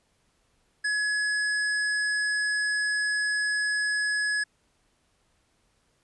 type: tone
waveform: square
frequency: 1690 Hz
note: G#6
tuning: 30 cents sharp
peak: -25 dBFS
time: 0.84-4.44 s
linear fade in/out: 10 ms
effects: pink hiss -69 dBFS RMS until 6.03 s + resampled to 24000 Hz